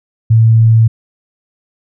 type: tone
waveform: sine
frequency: 112.8 Hz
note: A2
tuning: 44 cents sharp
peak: -4 dBFS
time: 0.3-0.88 s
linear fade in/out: 10 ms
effects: none